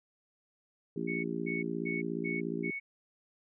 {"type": "harmonic tone", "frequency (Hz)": 57, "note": "A#1", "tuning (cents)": -38, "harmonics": [3, 4, 5, 6, 7], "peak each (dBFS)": [-39, -39, -39, -39, -39], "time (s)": [0.96, 2.71], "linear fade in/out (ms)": 5}
{"type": "tone bursts", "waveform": "sine", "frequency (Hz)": 2217, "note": "C#7", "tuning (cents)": 0, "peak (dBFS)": -35, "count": 5, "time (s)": [1.07, 2.8], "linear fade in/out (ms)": 20, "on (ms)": 170, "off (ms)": 220}
{"effects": []}